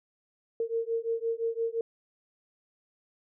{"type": "beating tone pair", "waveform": "sine", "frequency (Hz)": [455.3, 461.1], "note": ["A#4", "A#4"], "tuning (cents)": [-41, -19], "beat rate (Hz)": 5.8, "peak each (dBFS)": -31, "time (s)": [0.6, 1.81], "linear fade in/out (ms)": 2, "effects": []}